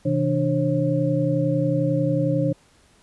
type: tone cluster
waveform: sine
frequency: 131.2 / 162.3 / 296.4 / 539 Hz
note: C3 / E3 / D4 / C#5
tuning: +5 / -27 / +16 / -49 cents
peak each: -24 dBFS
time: 0.05-2.53 s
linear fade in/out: 10 ms
effects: pink hiss -57 dBFS RMS until 3.02 s + resampled to 24000 Hz